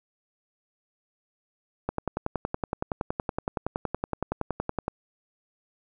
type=click train; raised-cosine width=1 ms; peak=-13 dBFS; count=33; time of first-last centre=1.89-4.881 s; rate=10.7 Hz; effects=none